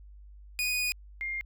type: tone pair in turn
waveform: sawtooth / sine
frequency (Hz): 2476 / 2117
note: D#7 / C7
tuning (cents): -9 / +20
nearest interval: minor third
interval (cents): 271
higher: first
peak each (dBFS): -24 / -31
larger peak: first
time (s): 0.59-0.92 / 1.21-1.41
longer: first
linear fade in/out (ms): 0
effects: added 50 Hz sine -47 dBFS peak until 1.45 s